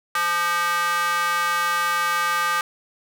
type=tone with high-pass filter; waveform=square; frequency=173.1 Hz; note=F3; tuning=15 cents flat; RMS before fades=-22 dBFS; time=0.15-2.61 s; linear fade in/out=2 ms; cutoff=1300 Hz; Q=3.9; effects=none